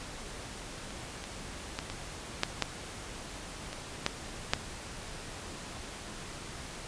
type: clicks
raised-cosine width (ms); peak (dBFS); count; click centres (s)
0.2; -28 / -22 / -16 / -20 / -8 / -9 / -21 / -9 / -7; 9; 0.906 / 1.24 / 1.789 / 1.9 / 2.434 / 2.623 / 3.73 / 4.064 / 4.535
effects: pink hiss -43 dBFS RMS until 6.87 s + resampled to 22050 Hz